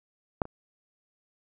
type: clicks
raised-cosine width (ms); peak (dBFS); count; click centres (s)
1; -11 / -28; 2; 0.418 / 0.454
effects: none